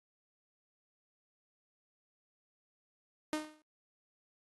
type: tone with exponential decay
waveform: sawtooth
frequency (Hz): 306.9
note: D#4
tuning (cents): -24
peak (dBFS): -26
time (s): 3.33-3.62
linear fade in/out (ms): 1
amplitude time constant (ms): 63
effects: noise-tail reverb RT60 0.1 s tail -24 dB re dry + AAC 32 kbps